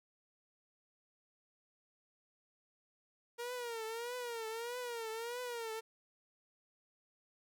sawtooth tone with vibrato, 468.8 Hz, A#4, 10 cents sharp, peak -36 dBFS, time 3.38-5.81 s, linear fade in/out 20 ms, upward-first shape triangle, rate 1.6 Hz, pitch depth 120 cents each way, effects none

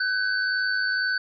sine tone cluster, 1512 / 1614 / 4503 Hz, F#6 / G#6 / C#8, +37 / -50 / +26 cents, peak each -23 / -32 / -31 dBFS, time 0-1.18 s, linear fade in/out 5 ms, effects none

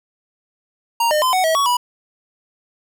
square tone with pitch steps, 932 / 607 / 1025 / 744 / 644 / 1121 / 978 Hz, A#5 / D#5 / C6 / F#5 / E5 / C#6 / B5, -1 / -43 / -36 / +9 / -41 / +19 / -17 cents, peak -15 dBFS, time 1-1.77 s, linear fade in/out 5 ms, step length 110 ms, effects none

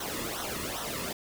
pink noise with flanger, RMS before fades -35 dBFS, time 0-1.13 s, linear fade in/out 5 ms, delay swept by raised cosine 0.41 to 1.33 ms, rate 2.5 Hz, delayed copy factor -0.75, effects none

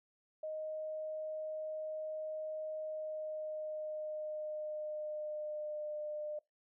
sine tone with pitch glide, 622.3 to 602.5 Hz, D#5 to D5, 0 to +44 cents, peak -38 dBFS, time 0.43-6.39 s, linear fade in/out 5 ms, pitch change -56 cents, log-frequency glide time 2.79-5.94 s, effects noise-tail reverb RT60 0.2 s tail -24 dB re dry

